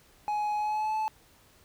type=tone with pitch glide; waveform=triangle; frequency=839 to 868.6 Hz; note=G#5 to A5; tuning=+17 to -23 cents; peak=-25 dBFS; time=0.28-1.08 s; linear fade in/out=0 ms; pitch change=+60 cents; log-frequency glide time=0.56-0.95 s; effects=pink hiss -60 dBFS RMS until 1.64 s